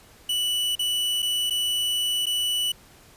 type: tone with dropouts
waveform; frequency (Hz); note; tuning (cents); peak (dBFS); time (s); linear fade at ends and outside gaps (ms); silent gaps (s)
45% pulse; 2960; F#7; 0; -22; 0.29-2.72; 5; 0.754-0.792 / 1.222-1.226 / 1.499-1.506 / 2.258-2.266
effects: pink hiss -52 dBFS RMS until 3.16 s + resampled to 32000 Hz